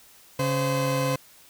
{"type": "tone pair together", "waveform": "30% pulse", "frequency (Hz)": [138.59, 515.7], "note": ["C#3", "C5"], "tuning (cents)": [0, -25], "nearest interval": "octave + major seventh", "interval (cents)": 2275, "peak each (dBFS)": -23, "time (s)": [0.39, 1.16], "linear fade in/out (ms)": 5, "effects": ["white hiss -53 dBFS RMS until 1.49 s"]}